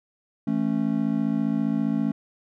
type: chord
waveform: triangle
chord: A major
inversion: second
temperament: just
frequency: 165 / 220 / 275 Hz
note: E3 / A3 / C#4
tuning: +2 / 0 / -14 cents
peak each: -28 / -22 / -24 dBFS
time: 0.47-2.12 s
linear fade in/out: 5 ms
effects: none